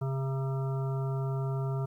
harmonic tone with a mistuned harmonic, 134.3 Hz, C3, 46 cents sharp, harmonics 1 / 3 / 5 / 7 / 9 / 10, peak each -29 / -39 / -43 / -46 / -48 / -49 dBFS, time 0.01-1.86 s, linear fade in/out 10 ms, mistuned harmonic 9, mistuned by -16 cents, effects 11-bit

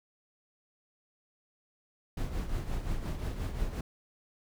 brown noise with tremolo, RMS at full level -31 dBFS, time 2.17-3.81 s, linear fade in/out 5 ms, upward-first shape triangle, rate 5.7 Hz, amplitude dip 65%, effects none

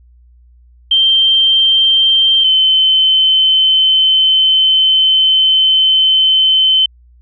sine tone pair in turn, 3142 / 3068 Hz, G7 / G7, +3 / -38 cents, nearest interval unison, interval 41 cents, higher first, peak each -7 dBFS, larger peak neither, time 0.91-2.44 / 2.44-6.86 s, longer second, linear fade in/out 5 ms, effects added 60 Hz sine -42 dBFS peak until 7.21 s

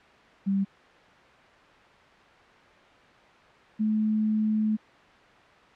sine tone pair in turn, 196 / 215.6 Hz, G3 / A3, 0 / -35 cents, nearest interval major second, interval 165 cents, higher second, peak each -22 dBFS, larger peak neither, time 0.46-0.65 / 3.79-4.77 s, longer second, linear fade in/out 20 ms, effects white hiss -53 dBFS RMS until 5.75 s + low-pass 2000 Hz 12 dB/octave

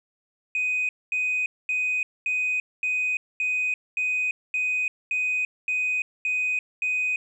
sine tone bursts, 2500 Hz, D#7, 8 cents sharp, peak -21 dBFS, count 12, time 0.55-7.16 s, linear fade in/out 2 ms, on 340 ms, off 230 ms, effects tanh soft clip ceiling -19 dBFS

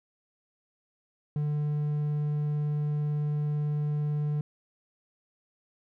triangle tone, 148.5 Hz, D3, 20 cents sharp, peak -24 dBFS, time 1.36-4.41 s, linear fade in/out 2 ms, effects none

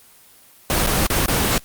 pink noise with dropouts, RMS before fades -18 dBFS, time 0.7-1.58 s, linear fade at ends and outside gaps 1 ms, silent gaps 0.864-0.871 / 1.067-1.101 / 1.26-1.282 s, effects white hiss -49 dBFS RMS until 1.64 s + Opus 24 kbps

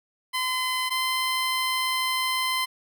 15% pulse tone pair in turn, 1024 / 1032.3 Hz, C6 / C6, -38 / -24 cents, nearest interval unison, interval 14 cents, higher second, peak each -18 / -17 dBFS, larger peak second, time 0.33-0.9 / 0.9-2.66 s, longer second, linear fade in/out 20 ms, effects none

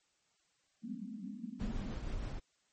white band-pass noise, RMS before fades -44 dBFS, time 0.82-1.93 s, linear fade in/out 20 ms, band 190 to 260 Hz, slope 96 dB/octave
brown noise with tremolo, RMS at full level -38 dBFS, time 1.59-2.4 s, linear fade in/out 20 ms, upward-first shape square, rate 6.3 Hz, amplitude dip 25%
effects white hiss -75 dBFS RMS until 2.72 s + MP3 32 kbps

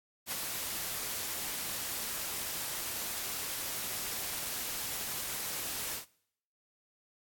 white noise with ADSR envelope, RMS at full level -34 dBFS, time 0.26-6.06 s, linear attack 60 ms, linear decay 16 ms, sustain -3 dB, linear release 120 ms, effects noise-tail reverb RT60 0.7 s tail -23 dB re dry + AAC 64 kbps

